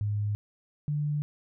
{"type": "tone pair in turn", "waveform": "sine", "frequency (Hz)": [103.83, 147.94], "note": ["G#2", "D3"], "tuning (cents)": [0, 13], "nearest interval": "tritone", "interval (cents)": 613, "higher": "second", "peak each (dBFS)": -26, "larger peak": "neither", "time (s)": [[0.01, 0.35], [0.88, 1.22]], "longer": "neither", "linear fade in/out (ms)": 0, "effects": []}